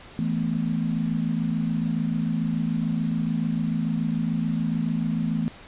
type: chord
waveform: sine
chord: E suspended fourth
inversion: none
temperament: equal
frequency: 164.81 / 220 / 246.9 Hz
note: E3 / A3 / B3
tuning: 0 / 0 / 0 cents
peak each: -26 / -26 / -29 dBFS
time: 0.19-5.48 s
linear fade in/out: 0 ms
effects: pink hiss -45 dBFS RMS until 5.67 s + resampled to 8000 Hz